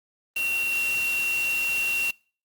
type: tone in noise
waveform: sine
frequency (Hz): 2740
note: F7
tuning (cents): -34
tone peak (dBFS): -23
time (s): 0.36-2.11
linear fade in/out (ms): 5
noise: white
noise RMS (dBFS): -35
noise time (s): 0.36-2.11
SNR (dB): +9
effects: noise-tail reverb RT60 0.4 s tail -25 dB re dry + Opus 32 kbps